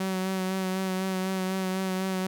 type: tone with vibrato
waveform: sawtooth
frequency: 188.3 Hz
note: F#3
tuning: 31 cents sharp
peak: -23 dBFS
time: 0-2.27 s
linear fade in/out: 5 ms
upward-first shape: sine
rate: 4 Hz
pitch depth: 22 cents each way
effects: none